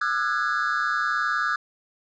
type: tone cluster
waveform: triangle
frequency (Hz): 1206 / 1345 / 1465 / 1657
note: D6 / E6 / F#6 / G#6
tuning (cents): +46 / +34 / -18 / -4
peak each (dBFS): -26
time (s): 0.01-1.56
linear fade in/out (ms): 5
effects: resampled to 16000 Hz